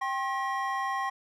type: tone cluster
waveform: triangle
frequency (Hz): 786 / 1071 / 1911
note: G5 / C6 / A#6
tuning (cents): +4 / +40 / +43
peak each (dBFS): -31 / -29 / -34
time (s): 0.01-1.1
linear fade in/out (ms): 10
effects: none